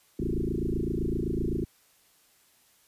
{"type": "tone with frequency modulation", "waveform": "sine", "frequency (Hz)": 196, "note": "G3", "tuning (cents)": 0, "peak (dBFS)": -26, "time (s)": [0.19, 1.65], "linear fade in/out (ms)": 5, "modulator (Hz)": 27.8, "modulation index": 6.9, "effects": ["white hiss -63 dBFS RMS until 2.87 s", "resampled to 32000 Hz"]}